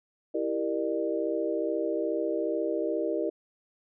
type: chord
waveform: sine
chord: E half-diminished seventh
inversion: none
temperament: equal with one note detuned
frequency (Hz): 329.6 / 392 / 466.2 / 600.7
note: E4 / G4 / Bb4 / D5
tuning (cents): 0 / 0 / 0 / +39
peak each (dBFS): -31 / -33 / -32 / -32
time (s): 0.34-3.3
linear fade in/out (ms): 10
effects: none